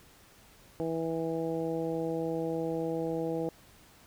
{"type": "harmonic tone", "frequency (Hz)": 163.4, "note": "E3", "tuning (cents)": -15, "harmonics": [1, 2, 3, 4, 5], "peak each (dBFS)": [-38, -34, -33, -41, -43], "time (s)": [0.8, 3.49], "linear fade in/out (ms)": 0, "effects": ["pink hiss -58 dBFS RMS until 4.06 s"]}